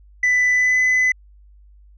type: tone with pitch glide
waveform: sine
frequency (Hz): 1992 to 2012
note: B6 to B6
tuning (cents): +14 to +32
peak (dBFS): -11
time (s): 0.23-1.12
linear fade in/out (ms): 5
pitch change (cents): +18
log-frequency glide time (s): 0.52-0.8
effects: tanh soft clip ceiling -13 dBFS + added 50 Hz sine -45 dBFS peak until 1.97 s